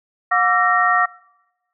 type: tone cluster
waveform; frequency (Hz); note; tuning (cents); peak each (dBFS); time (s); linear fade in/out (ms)
sine; 722 / 1158 / 1347 / 1861; F#5 / D6 / E6 / A#6; -43 / -25 / +37 / -3; -19; 0.31-1.06; 10
effects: noise-tail reverb RT60 1.0 s tail -24 dB re dry